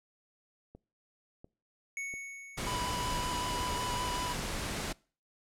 click train, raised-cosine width 2 ms, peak -36 dBFS, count 4, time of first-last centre 0.75-2.833 s, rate 1.44 Hz
square tone with exponential decay, 2217 Hz, C#7, in tune, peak -35 dBFS, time 1.97-3.68 s, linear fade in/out 1 ms, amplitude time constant 370 ms
pink noise, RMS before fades -36 dBFS, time 2.57-4.93 s, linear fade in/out 10 ms
square tone with vibrato, 987.8 Hz, B5, in tune, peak -36 dBFS, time 2.66-4.34 s, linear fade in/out 20 ms, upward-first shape square, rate 5.3 Hz, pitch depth 13 cents each way
effects noise-tail reverb RT60 0.4 s tail -24 dB re dry + low-pass 10000 Hz 12 dB/octave

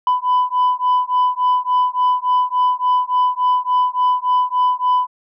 sine beating tone pair, 997 / 1000.5 Hz, B5 / B5, +16 / +22 cents, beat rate 3.5 Hz, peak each -15 dBFS, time 0.07-5.07 s, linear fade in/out 2 ms, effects tanh soft clip ceiling -10 dBFS

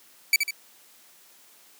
sawtooth tone with echo, 2300 Hz, D7, 37 cents flat, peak -12 dBFS, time 0.33-0.36 s, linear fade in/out 2 ms, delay 74 ms, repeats 2, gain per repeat -6 dB, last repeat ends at 0.508 s, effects white hiss -55 dBFS RMS until 1.79 s + high-pass 200 Hz 12 dB/octave

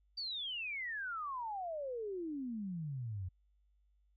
sine exponential sweep, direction down, 4699 to 87.31 Hz, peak -38 dBFS, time 0.17-3.29 s, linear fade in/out 10 ms, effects added 50 Hz sine -69 dBFS peak until 4.16 s

